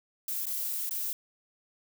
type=noise with dropouts; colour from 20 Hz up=violet; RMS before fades=-33 dBFS; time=0.28-1.13 s; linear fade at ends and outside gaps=2 ms; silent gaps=0.456-0.466 / 0.894-0.909 s; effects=none